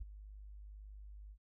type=tone with ADSR envelope; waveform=sine; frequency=50.9 Hz; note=G#1; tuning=34 cents flat; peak=-37 dBFS; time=0-1.38 s; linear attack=15 ms; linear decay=19 ms; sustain=-12 dB; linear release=68 ms; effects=none

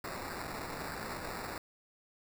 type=noise with sample-and-hold; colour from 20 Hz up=blue; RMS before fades=-41 dBFS; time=0.04-1.58 s; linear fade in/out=2 ms; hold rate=3150 Hz; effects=none

